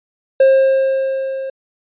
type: tone with level ramp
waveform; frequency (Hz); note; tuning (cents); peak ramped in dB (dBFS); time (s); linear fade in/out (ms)
triangle; 534; C5; +35; -4 to -20; 0.4-1.5; 5
effects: resampled to 8000 Hz